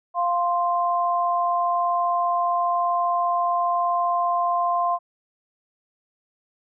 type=tone pair together; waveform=sine; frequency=698.5 / 1046.5 Hz; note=F5 / C6; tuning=0 / 0 cents; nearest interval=perfect fifth; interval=700 cents; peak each=-22 dBFS; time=0.14-4.99 s; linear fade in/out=50 ms; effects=none